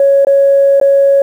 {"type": "tone with dropouts", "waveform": "sine", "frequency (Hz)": 554.4, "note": "C#5", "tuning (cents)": 0, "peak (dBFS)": -4, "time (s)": [0, 1.22], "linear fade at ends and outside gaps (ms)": 2, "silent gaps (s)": [[0.249, 0.269], [0.8, 0.813]], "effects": ["tanh soft clip ceiling 0 dBFS", "7-bit"]}